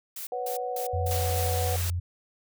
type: noise bursts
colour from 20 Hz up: blue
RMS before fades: -37 dBFS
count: 5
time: 0.16-1.47 s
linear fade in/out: 5 ms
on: 110 ms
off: 190 ms
type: chord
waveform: sine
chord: B suspended second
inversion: none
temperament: equal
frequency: 493.9 / 554.4 / 740 Hz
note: B4 / C#5 / F#5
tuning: 0 / 0 / 0 cents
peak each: -32 / -38 / -32 dBFS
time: 0.32-1.76 s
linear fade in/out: 2 ms
type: tone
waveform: sine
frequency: 87.8 Hz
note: F2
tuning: 10 cents sharp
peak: -26 dBFS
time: 0.93-2 s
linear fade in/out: 10 ms
type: high-pass noise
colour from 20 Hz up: white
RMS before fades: -34 dBFS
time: 1.11-1.9 s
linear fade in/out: 0 ms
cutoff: 270 Hz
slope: 48 dB/octave
effects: none